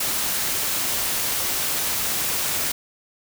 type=noise; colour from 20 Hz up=white; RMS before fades=-24 dBFS; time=0-2.72 s; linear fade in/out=5 ms; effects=none